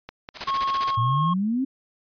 click train, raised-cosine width 0.3 ms, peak -20 dBFS, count 5, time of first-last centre 0.09-0.885 s, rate 5.03 Hz
white noise with tremolo, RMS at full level -28 dBFS, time 0.34-0.96 s, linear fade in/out 50 ms, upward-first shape square, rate 15 Hz, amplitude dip 75%
triangle tone with pitch glide, 1090 to 1081.2 Hz, C#6 to C#6, -29 to -44 cents, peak -20 dBFS, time 0.47-1.34 s, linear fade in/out 10 ms, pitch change -15 cents, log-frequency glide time 0.84-1.17 s
sine exponential sweep, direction up, 110 to 275.6 Hz, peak -21 dBFS, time 0.97-1.65 s, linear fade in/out 10 ms
effects resampled to 11025 Hz

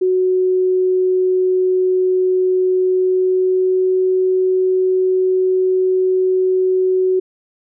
sine tone with pitch glide, 370 to 372.4 Hz, F#4 to F#4, 0 to +11 cents, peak -12 dBFS, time 0.01-7.2 s, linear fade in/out 10 ms, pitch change +11 cents, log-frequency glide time 2.76-3.97 s, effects none

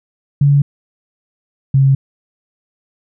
sine tone pair in turn, 142.2 / 135.73 Hz, C#3 / C#3, +45 / -36 cents, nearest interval minor second, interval 81 cents, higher first, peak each -7 dBFS, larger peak neither, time 0.41-0.62 / 1.74-1.95 s, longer neither, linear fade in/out 5 ms, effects none

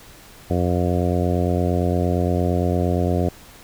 harmonic tone, 88.7 Hz, F2, 27 cents sharp, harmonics 1 / 2 / 3 / 4 / 5 / 6 / 7 / 8, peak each -21 / -24 / -26 / -27 / -28 / -29 / -29 / -30 dBFS, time 0.5-3.29 s, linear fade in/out 5 ms, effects pink hiss -45 dBFS RMS until 3.63 s

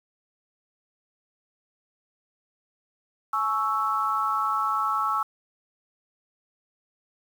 sine chord, C# minor, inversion second, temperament equal with one note detuned, 850 / 1108.7 / 1318.5 Hz, G#5 / C#6 / E6, +40 / 0 / 0 cents, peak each -31 / -27 / -25 dBFS, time 3.33-5.23 s, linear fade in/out 5 ms, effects 8-bit

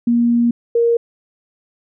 sine tone pair in turn, 236.7 / 467.7 Hz, A#3 / A#4, +27 / +6 cents, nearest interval octave, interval 1179 cents, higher second, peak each -11 dBFS, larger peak neither, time 0.07-0.51 / 0.75-0.97 s, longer first, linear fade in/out 5 ms, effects none

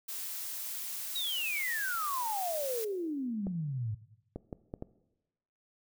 blue noise, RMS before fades -39 dBFS, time 0.08-2.85 s, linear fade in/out 10 ms
sine exponential sweep, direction down, 3914 to 102.1 Hz, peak -32 dBFS, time 1.15-3.95 s, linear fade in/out 10 ms
clicks, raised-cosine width 2 ms, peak -25 dBFS, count 5, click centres 3.469 / 4.36 / 4.528 / 4.739 / 4.824 s
effects noise-tail reverb RT60 1.0 s tail -18 dB re dry

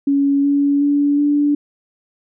sine tone with pitch steps, 280 / 283.6 / 287.2 / 290.9 Hz, C#4 / C#4 / D4 / D4, +18 / +40 / -39 / -16 cents, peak -12 dBFS, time 0.07-1.55 s, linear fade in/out 5 ms, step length 370 ms, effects none

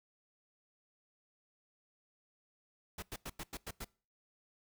pink noise bursts, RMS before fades -43 dBFS, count 7, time 2.98-3.846 s, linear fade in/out 5 ms, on 44 ms, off 93 ms, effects noise-tail reverb RT60 0.4 s tail -24 dB re dry

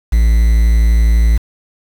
triangle tone with quantisation, 56 Hz, A1, 31 cents sharp, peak -5 dBFS, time 0.12-1.38 s, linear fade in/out 10 ms, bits 5, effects none

